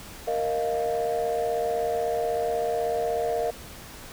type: chord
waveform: sine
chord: Bb suspended fourth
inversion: none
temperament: equal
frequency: 466.2 / 622.3 / 698.5 Hz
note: Bb4 / Eb5 / F5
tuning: 0 / 0 / 0 cents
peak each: -26 / -28 / -27 dBFS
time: 0.27-3.51 s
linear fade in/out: 10 ms
effects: tanh soft clip ceiling -18 dBFS + pink hiss -43 dBFS RMS until 4.12 s